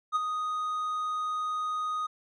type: tone with ADSR envelope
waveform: triangle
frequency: 1244.5 Hz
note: D#6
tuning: in tune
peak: -20 dBFS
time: 0.12-2.07 s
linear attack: 37 ms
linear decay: 22 ms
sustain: -7 dB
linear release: 12 ms
effects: resampled to 22050 Hz